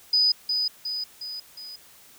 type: tone with echo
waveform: sine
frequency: 4978 Hz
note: D#8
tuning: in tune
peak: -17 dBFS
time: 0.13-0.32 s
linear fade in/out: 5 ms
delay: 360 ms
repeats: 4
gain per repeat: -5 dB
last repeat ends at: 1.76 s
effects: white hiss -52 dBFS RMS until 2.18 s